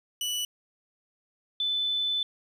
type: tone pair in turn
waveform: sawtooth / sine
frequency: 2960 / 3509 Hz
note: F#7 / A7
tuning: 0 / -5 cents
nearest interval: minor third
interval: 295 cents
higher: second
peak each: -25 dBFS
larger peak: neither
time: 0.21-0.45 / 1.6-2.23 s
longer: second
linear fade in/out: 2 ms
effects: resampled to 32000 Hz + 10-bit